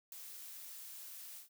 blue noise with ADSR envelope, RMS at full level -43 dBFS, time 0.12-1.49 s, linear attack 4 ms, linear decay 4 ms, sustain -7 dB, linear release 120 ms, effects none

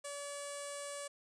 sawtooth tone with low-pass filter, 572 Hz, D5, 46 cents flat, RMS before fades -44 dBFS, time 0.04-1.08 s, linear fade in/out 10 ms, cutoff 8500 Hz, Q 6.2, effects none

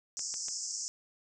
pink band-pass noise, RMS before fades -38 dBFS, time 0.17-0.88 s, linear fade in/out 0 ms, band 5100 to 7800 Hz, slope 96 dB/octave
clicks, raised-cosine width 0.2 ms, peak -29 dBFS, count 3, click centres 0.193 / 0.341 / 0.484 s
effects none

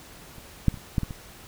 clicks, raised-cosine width 5 ms, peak -30 / -6 / -24 / -30 / -10 / -17 / -22 dBFS, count 7, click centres 0.383 / 0.683 / 0.742 / 0.774 / 0.982 / 1.033 / 1.108 s, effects pink hiss -47 dBFS RMS until 1.47 s

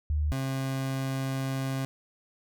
sine / 30% pulse tone pair in turn, 75.1 / 133.81 Hz, D2 / C3, +39 / +39 cents, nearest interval minor seventh, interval 1000 cents, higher second, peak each -24 / -26 dBFS, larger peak first, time 0.1-0.32 / 0.32-1.85 s, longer second, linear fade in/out 0 ms, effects none

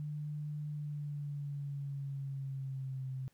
sine tone with pitch glide, 149.2 to 131.4 Hz, D3 to C3, +28 to +8 cents, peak -37 dBFS, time 0-3.28 s, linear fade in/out 0 ms, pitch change -220 cents, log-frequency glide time 0.68-3.09 s, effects pink hiss -73 dBFS RMS until 3.33 s

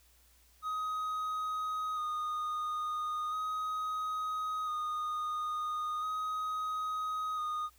triangle tone with vibrato, 1244.5 Hz, D#6, in tune, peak -31 dBFS, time 0.62-7.7 s, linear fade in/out 50 ms, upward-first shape square, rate 0.37 Hz, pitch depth 18 cents each way, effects added 60 Hz sine -65 dBFS peak until 7.78 s + white hiss -66 dBFS RMS until 7.78 s

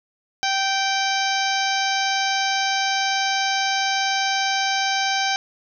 harmonic tone with a mistuned harmonic, 779 Hz, G5, 11 cents flat, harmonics 1 / 2 / 3 / 4 / 5 / 6 / 7 / 8, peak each -23 / -26 / -28 / -29 / -30 / -31 / -31 / -32 dBFS, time 0.43-5.36 s, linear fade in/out 0 ms, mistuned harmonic 6, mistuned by +34 cents, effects none

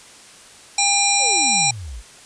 harmonic tone, 802 Hz, G5, 39 cents sharp, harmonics 1 / 3 / 5 / 7 / 9 / 10, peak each -22 / -22 / -22 / -22 / -22 / -22 dBFS, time 0.78-1.71 s, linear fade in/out 5 ms
sine exponential sweep, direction down, 621 to 47.46 Hz, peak -29 dBFS, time 1.18-2.03 s, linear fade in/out 50 ms
effects white hiss -44 dBFS RMS until 2.25 s + resampled to 22050 Hz

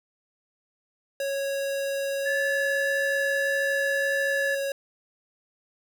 square tone, 552 Hz, C#5, 7 cents flat, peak -27 dBFS, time 1.2-4.72 s, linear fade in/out 2 ms
sine tone with vibrato, 1723 Hz, A6, 37 cents flat, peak -25 dBFS, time 2.25-4.56 s, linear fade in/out 20 ms, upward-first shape sine, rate 1.7 Hz, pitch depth 8 cents each way
effects none

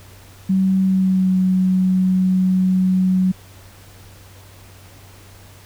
sine tone with pitch glide, 190 to 185.88 Hz, F#3 to F#3, +46 to +8 cents, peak -13 dBFS, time 0.49-3.32 s, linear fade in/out 10 ms, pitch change -38 cents, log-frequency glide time 0.82-1.37 s, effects added 96 Hz sine -43 dBFS peak until 5.65 s + pink hiss -46 dBFS RMS until 5.65 s

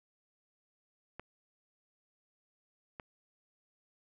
clicks, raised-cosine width 0.5 ms, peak -28 dBFS, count 2, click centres 1.196 / 2.998 s, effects none

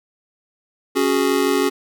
square chord, C# suspended fourth, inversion none, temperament just, 277.2 / 369.6 / 415.8 Hz, C#4 / F#4 / G#4, 0 / -2 / +2 cents, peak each -21 dBFS, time 0.95-1.7 s, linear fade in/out 20 ms, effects none

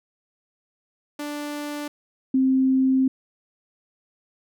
sawtooth / sine tone pair in turn, 293.7 / 262.9 Hz, D4 / C4, 0 / +8 cents, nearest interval major second, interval 192 cents, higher first, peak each -25 / -16 dBFS, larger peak second, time 1.19-1.88 / 2.34-3.08 s, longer second, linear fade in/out 5 ms, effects none

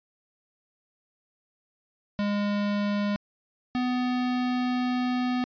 square tone pair in turn, 204.7 / 249.6 Hz, G#3 / B3, -25 / +19 cents, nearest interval minor third, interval 344 cents, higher second, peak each -25 dBFS, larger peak neither, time 2.19-3.16 / 3.75-5.44 s, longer second, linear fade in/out 0 ms, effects resampled to 11025 Hz

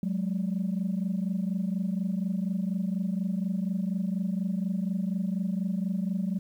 sine tone pair together, 183.55 / 207.7 Hz, F#3 / G#3, -14 / 0 cents, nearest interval major second, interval 214 cents, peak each -27 / -29 dBFS, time 0.03-6.39 s, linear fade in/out 2 ms, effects tanh soft clip ceiling -22 dBFS + 10-bit

